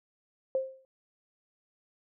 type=tone with exponential decay; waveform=sine; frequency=528 Hz; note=C5; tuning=16 cents sharp; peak=-23 dBFS; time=0.55-0.85 s; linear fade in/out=1 ms; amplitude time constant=64 ms; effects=none